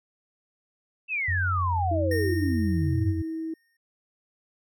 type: exponential sweep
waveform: sine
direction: down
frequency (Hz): 2712 to 84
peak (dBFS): -25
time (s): 1.08-3.2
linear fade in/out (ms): 50
type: tone with vibrato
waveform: sine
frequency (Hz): 89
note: F2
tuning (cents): +33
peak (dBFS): -25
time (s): 1.28-3.22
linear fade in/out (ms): 5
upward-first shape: sine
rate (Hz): 1.2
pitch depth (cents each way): 34
type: tone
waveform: sine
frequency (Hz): 322.2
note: E4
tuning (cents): -39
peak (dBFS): -29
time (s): 1.91-3.54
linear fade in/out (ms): 5
type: tone with exponential decay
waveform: square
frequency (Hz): 1840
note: A#6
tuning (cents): -23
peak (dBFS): -30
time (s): 2.11-3.77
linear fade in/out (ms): 5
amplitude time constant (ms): 360
effects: none